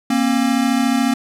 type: tone pair together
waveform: square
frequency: 235.1 / 269.1 Hz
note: A#3 / C4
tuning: +15 / +49 cents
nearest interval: major second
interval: 234 cents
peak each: -18 dBFS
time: 0.1-1.14 s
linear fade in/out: 5 ms
effects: low-pass 12000 Hz 12 dB/octave